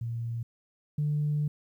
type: tone pair in turn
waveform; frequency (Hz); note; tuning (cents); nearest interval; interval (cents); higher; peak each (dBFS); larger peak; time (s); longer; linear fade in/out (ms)
sine; 116.54 / 148.58; A#2 / D3; 0 / +20; major third; 420; second; -30 / -24; second; 0.01-0.43 / 0.98-1.48; second; 5
effects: tanh soft clip ceiling -21 dBFS + 11-bit